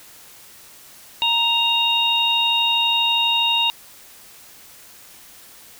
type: harmonic tone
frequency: 932.3 Hz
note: A#5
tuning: in tune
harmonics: 1 / 3 / 4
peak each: -23 / -19 / -20 dBFS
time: 1.22-3.7 s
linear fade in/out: 0 ms
effects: white hiss -45 dBFS RMS until 5.79 s